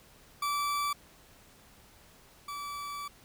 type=tone pair in turn; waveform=40% pulse; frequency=1159 / 1153.9 Hz; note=D6 / D6; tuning=-23 / -31 cents; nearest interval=unison; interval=8 cents; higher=first; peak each=-28 / -36 dBFS; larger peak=first; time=0.42-0.93 / 2.48-3.08 s; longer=second; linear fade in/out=5 ms; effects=pink hiss -58 dBFS RMS until 3.24 s

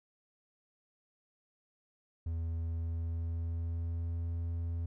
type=tone with pitch glide; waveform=triangle; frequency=82.5 to 84.23 Hz; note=E2 to E2; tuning=+2 to +38 cents; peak=-31 dBFS; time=2.26-4.86 s; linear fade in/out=5 ms; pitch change=+36 cents; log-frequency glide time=2.5-4.28 s; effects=none

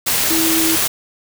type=tone in noise; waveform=sine; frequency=324.6 Hz; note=E4; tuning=27 cents flat; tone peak=-17 dBFS; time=0.3-0.76 s; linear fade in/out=10 ms; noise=white; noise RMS=-17 dBFS; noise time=0.06-0.88 s; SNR=-3 dB; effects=none

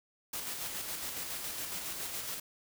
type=noise with tremolo; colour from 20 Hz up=white; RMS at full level=-38 dBFS; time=0.33-2.4 s; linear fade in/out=5 ms; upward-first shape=square; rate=7.2 Hz; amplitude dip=30%; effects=none

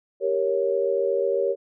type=chord; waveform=sine; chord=G diminished; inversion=none; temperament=equal; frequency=392 / 466.2 / 554.4 Hz; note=G4 / Bb4 / Db5; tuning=0 / 0 / 0 cents; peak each=-25 / -25 / -24 dBFS; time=0.2-1.56 s; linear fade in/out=50 ms; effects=none

